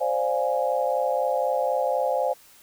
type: chord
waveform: sine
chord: D half-diminished seventh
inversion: third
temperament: equal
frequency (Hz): 523.3 / 587.3 / 698.5 / 830.6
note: C5 / D5 / F5 / Ab5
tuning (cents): 0 / 0 / 0 / 0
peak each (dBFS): -25 / -27 / -28 / -28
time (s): 0-2.34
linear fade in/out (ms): 20
effects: white hiss -53 dBFS RMS until 2.62 s